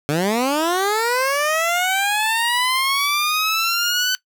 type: linear sweep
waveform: 15% pulse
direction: up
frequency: 140 to 1515 Hz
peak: -11 dBFS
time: 0.09-4.15 s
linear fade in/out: 0 ms
effects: noise-tail reverb RT60 0.1 s tail -19 dB re dry